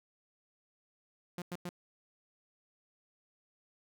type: tone bursts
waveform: sawtooth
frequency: 176.7 Hz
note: F3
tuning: 21 cents sharp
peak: -34 dBFS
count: 3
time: 1.38-1.691 s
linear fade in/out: 2 ms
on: 39 ms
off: 97 ms
effects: none